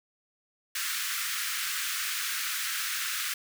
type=high-pass noise; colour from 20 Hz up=pink; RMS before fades=-32 dBFS; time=0.75-3.34 s; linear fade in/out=5 ms; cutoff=1300 Hz; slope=48 dB/octave; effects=none